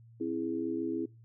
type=chord; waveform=sine; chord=C augmented; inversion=none; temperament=equal; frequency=261.6 / 329.6 / 415.3 Hz; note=C4 / E4 / G#4; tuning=0 / 0 / 0 cents; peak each=-36 / -33 / -38 dBFS; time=0.2-1.06 s; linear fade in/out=10 ms; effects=noise-tail reverb RT60 0.3 s tail -25 dB re dry + added 115 Hz sine -53 dBFS peak until 1.24 s